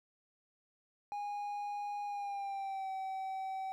triangle tone with pitch glide, 821 to 766 Hz, G#5 to G5, -20 to -40 cents, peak -35 dBFS, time 1.12-3.72 s, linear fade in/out 0 ms, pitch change -120 cents, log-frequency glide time 2.05-2.9 s, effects none

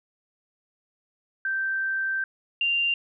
sine tone pair in turn, 1562 / 2783 Hz, G6 / F7, -7 / -7 cents, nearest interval minor seventh, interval 1000 cents, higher second, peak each -24 / -21 dBFS, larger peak second, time 1.45-2.24 / 2.61-2.94 s, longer first, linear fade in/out 2 ms, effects none

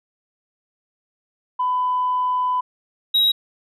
sine tone pair in turn, 1001 / 3828 Hz, B5 / A#7, +23 / +45 cents, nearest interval octave + major seventh, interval 2322 cents, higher second, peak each -17 / -11 dBFS, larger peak second, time 1.59-2.61 / 3.14-3.32 s, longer first, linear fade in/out 10 ms, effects tanh soft clip ceiling -13 dBFS

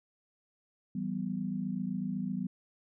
sine chord, E minor, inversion none, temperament equal with one note detuned, 164.81 / 192.74 / 246.9 Hz, E3 / G3 / B3, 0 / -29 / 0 cents, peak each -39 / -34 / -37 dBFS, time 0.95-2.47 s, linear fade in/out 5 ms, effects none

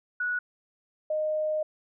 sine tone pair in turn, 1467 / 616.8 Hz, F#6 / D#5, -15 / -15 cents, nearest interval octave + minor third, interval 1500 cents, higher first, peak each -26 / -25 dBFS, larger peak second, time 0.2-0.39 / 1.1-1.63 s, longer second, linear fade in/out 5 ms, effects none

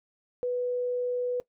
sine tone, 493.4 Hz, B4, 2 cents flat, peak -26 dBFS, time 0.43-1.4 s, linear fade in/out 0 ms, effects noise-tail reverb RT60 0.1 s tail -19 dB re dry

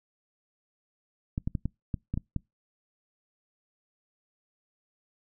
clicks, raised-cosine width 5 ms, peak -17 dBFS, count 8, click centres 1.379 / 1.475 / 1.552 / 1.656 / 1.942 / 2.14 / 2.175 / 2.363 s, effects noise-tail reverb RT60 0.2 s tail -26 dB re dry

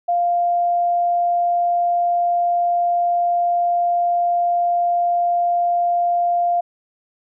sine tone, 698 Hz, F5, 1 cent flat, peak -15 dBFS, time 0.08-6.61 s, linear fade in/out 10 ms, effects none

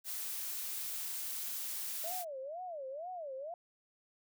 blue noise, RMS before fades -40 dBFS, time 0.04-2.25 s, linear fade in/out 50 ms
sine tone with vibrato, 622.3 Hz, D#5, in tune, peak -40 dBFS, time 2.04-3.54 s, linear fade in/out 2 ms, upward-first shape sine, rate 2.1 Hz, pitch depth 300 cents each way
effects none

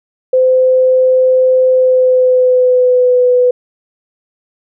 sine tone with pitch glide, 514 to 496.8 Hz, C5 to B4, -31 to +10 cents, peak -6 dBFS, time 0.33-3.51 s, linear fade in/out 5 ms, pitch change -59 cents, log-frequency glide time 1.7-3.29 s, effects none

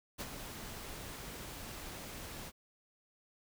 pink noise with ADSR envelope, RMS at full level -39 dBFS, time 0.18-2.52 s, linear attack 28 ms, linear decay 35 ms, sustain -7 dB, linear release 45 ms, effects none

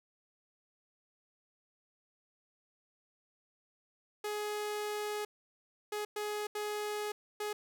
sawtooth tone bursts at uneven times, 419.2 Hz, G#4, 16 cents sharp, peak -31 dBFS, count 5, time 4.24-5.25 / 5.92-6.05 / 6.16-6.47 / 6.55-7.12 / 7.4-7.53 s, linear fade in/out 5 ms, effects none

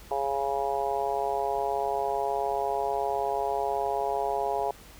harmonic tone, 138.59 Hz, C#3, in tune, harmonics 3 / 4 / 5 / 6 / 7, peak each -32 / -34 / -30 / -31 / -36 dBFS, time 0.11-4.71 s, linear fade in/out 2 ms, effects added 50 Hz sine -51 dBFS peak until 4.99 s + pink hiss -51 dBFS RMS until 4.99 s

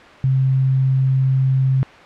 sine tone, 132.5 Hz, C3, 22 cents sharp, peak -13 dBFS, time 0.24-1.83 s, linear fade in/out 0 ms, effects white hiss -40 dBFS RMS until 2.05 s + low-pass 2000 Hz 12 dB/octave

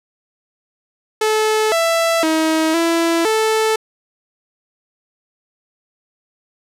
sawtooth tone with pitch steps, 433.4 / 664 / 318 / 333.6 / 439 Hz, A4 / E5 / D#4 / E4 / A4, -26 / +12 / +38 / +21 / -4 cents, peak -10 dBFS, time 1.21-3.76 s, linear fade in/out 5 ms, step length 510 ms, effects low-pass 12000 Hz 12 dB/octave

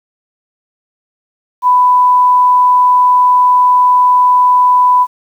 sine tone, 995 Hz, B5, 13 cents sharp, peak -5 dBFS, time 1.62-5.07 s, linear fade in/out 50 ms, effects 7-bit

